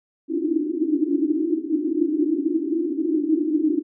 pink band-pass noise, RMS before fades -22 dBFS, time 0.28-3.83 s, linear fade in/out 50 ms, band 290 to 340 Hz, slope 96 dB/octave, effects none

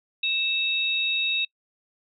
sine tone pair together, 2637 / 3769 Hz, E7 / A#7, 0 / +18 cents, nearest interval tritone, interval 618 cents, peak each -25 dBFS, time 0.23-1.45 s, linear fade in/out 5 ms, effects noise-tail reverb RT60 0.1 s tail -26 dB re dry

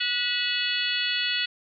harmonic tone with a mistuned harmonic, 486.9 Hz, B4, 25 cents flat, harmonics 3 / 4 / 5 / 6 / 7 / 8 / 9, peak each -33 / -32 / -31 / -30 / -30 / -41 / -31 dBFS, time 0-1.46 s, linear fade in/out 10 ms, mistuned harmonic 5, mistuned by +100 cents, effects none

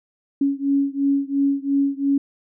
sine beating tone pair, 277.2 / 280.1 Hz, C#4 / C#4, 0 / +18 cents, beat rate 2.9 Hz, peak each -20 / -21 dBFS, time 0.41-2.18 s, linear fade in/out 5 ms, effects none

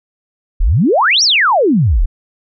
sine exponential two-way sweep, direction up then down, 31 to 5900 to 31 Hz, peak -8 dBFS, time 0.6-2.06 s, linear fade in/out 10 ms, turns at 1.23 s, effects none

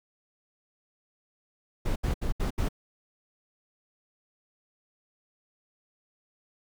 brown noise bursts, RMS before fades -27 dBFS, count 5, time 1.85-2.688 s, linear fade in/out 10 ms, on 110 ms, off 72 ms, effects none

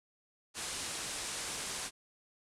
white low-pass noise, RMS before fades -40 dBFS, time 0.54-1.91 s, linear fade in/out 50 ms, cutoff 10000 Hz, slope 48 dB/octave, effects none

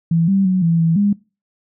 sine tone with pitch steps, 166 / 195 / 185.5 / 166.7 / 164.4 / 203.4 Hz, E3 / G3 / F#3 / E3 / E3 / G#3, +12 / -9 / +5 / +20 / -4 / -36 cents, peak -12 dBFS, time 0.11-1.13 s, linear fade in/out 5 ms, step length 170 ms, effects noise-tail reverb RT60 0.3 s tail -22 dB re dry

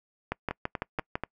two click trains, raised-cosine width 0.5 ms, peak -16 / -14 dBFS, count 4 / 6, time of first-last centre 0.51-1.236 / 0.32-1.155 s, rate 4.13 / 5.99 Hz, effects noise-tail reverb RT60 0.1 s tail -26 dB re dry

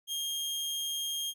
sawtooth tone, 3226 Hz, G7, 49 cents sharp, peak -29 dBFS, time 0.07-1.34 s, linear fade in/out 50 ms, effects none

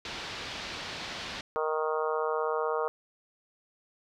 white low-pass noise, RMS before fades -39 dBFS, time 0.05-1.41 s, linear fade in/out 2 ms, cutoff 4500 Hz, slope 24 dB/octave
harmonic tone, 155.9 Hz, D#3, 4 cents sharp, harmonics 3 / 4 / 5 / 6 / 7 / 8 / 9, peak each -30 / -35 / -38 / -37 / -36 / -36 / -42 dBFS, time 1.56-2.88 s, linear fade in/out 0 ms
effects none

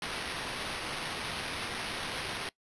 blue noise with sample-and-hold, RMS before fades -37 dBFS, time 0.02-2.49 s, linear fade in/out 2 ms, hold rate 7350 Hz, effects noise-tail reverb RT60 0.1 s tail -21 dB re dry + resampled to 24000 Hz

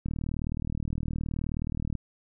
click train, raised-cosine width 5 ms, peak -19 dBFS, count 75, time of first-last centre 0.06-1.953 s, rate 39.1 Hz, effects none

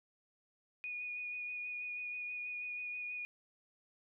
sine tone with vibrato, 2461 Hz, D#7, 20 cents flat, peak -39 dBFS, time 0.84-3.25 s, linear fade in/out 0 ms, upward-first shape sine, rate 6.2 Hz, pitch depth 14 cents each way, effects none

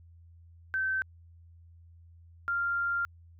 sine tone pair in turn, 1543 / 1392.6 Hz, G6 / F6, -28 / -5 cents, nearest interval major second, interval 177 cents, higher first, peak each -27 dBFS, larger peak neither, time 0.74-1.02 / 2.48-3.05 s, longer second, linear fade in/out 0 ms, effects added 84 Hz sine -52 dBFS peak until 3.39 s

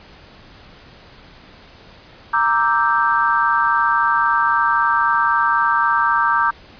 sine chord, E half-diminished seventh, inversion second, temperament equal, 932.3 / 1174.7 / 1318.5 / 1568 Hz, Bb5 / D6 / E6 / G6, 0 / 0 / 0 / 0 cents, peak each -19 / -18 / -22 / -19 dBFS, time 2.33-6.51 s, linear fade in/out 10 ms, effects pink hiss -44 dBFS RMS until 6.79 s + resampled to 11025 Hz

